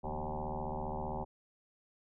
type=tone with frequency modulation; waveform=sine; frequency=385.3 Hz; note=G4; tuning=30 cents flat; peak=-35 dBFS; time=0.03-1.25 s; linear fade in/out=20 ms; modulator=75.2 Hz; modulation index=7.2; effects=none